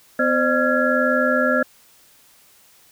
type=tone cluster; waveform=sine; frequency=251.7 / 523 / 604 / 1377 / 1672 Hz; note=B3 / C5 / D5 / F6 / G#6; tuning=+33 / -1 / +48 / -25 / +11 cents; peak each=-22 dBFS; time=0.19-1.63 s; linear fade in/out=5 ms; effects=white hiss -53 dBFS RMS until 2.91 s